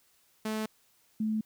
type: tone pair in turn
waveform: sawtooth / sine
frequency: 217.2 / 217.2 Hz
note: A3 / A3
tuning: -22 / -22 cents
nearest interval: unison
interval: 0 cents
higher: neither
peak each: -27 dBFS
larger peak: neither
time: 0.45-0.66 / 1.2-1.41 s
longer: neither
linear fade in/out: 5 ms
effects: white hiss -67 dBFS RMS until 1.45 s